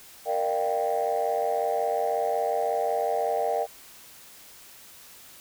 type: chord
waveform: sine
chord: G minor seventh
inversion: first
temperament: equal with one note detuned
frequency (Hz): 466.2 / 602.1 / 698.5 / 784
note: Bb4 / D5 / F5 / G5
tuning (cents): 0 / +43 / 0 / 0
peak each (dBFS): -28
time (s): 0.25-3.67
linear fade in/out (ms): 50
effects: tanh soft clip ceiling -17 dBFS + white hiss -49 dBFS RMS until 5.4 s